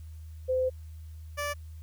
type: tone pair in turn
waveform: sine / 15% pulse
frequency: 514 / 582.4 Hz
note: C5 / D5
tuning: -31 / -15 cents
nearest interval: major second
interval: 216 cents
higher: second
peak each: -24 / -24 dBFS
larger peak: neither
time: 0.48-0.7 / 1.37-1.54 s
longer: first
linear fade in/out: 20 ms
effects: added 79 Hz sine -41 dBFS peak until 1.82 s + white hiss -65 dBFS RMS until 1.82 s